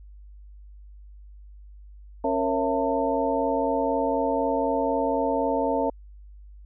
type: tone cluster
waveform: sine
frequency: 273.6 / 465 / 549 / 667 / 897 Hz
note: C#4 / A#4 / C#5 / E5 / A5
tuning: -23 / -4 / -17 / +20 / +33 cents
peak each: -28 dBFS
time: 2.24-5.9 s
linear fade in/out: 5 ms
effects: added 50 Hz sine -43 dBFS peak until 6.65 s